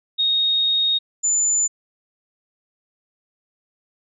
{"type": "tone pair in turn", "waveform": "sine", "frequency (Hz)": [3729, 7039], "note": ["A#7", "A8"], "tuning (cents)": [0, 0], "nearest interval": "major seventh", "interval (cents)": 1100, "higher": "second", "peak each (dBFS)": -16, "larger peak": "neither", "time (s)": [[0.18, 0.99], [1.23, 1.68]], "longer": "first", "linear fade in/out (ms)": 20, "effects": []}